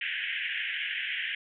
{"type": "band-pass noise", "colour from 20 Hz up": "pink", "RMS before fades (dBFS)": -33, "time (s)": [0.01, 1.35], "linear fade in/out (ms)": 5, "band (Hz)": [1600, 3200], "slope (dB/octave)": 96, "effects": []}